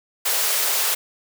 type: high-pass noise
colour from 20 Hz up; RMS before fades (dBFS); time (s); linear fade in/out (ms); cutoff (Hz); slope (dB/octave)
white; -21; 0.25-0.95; 10; 400; 48
effects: none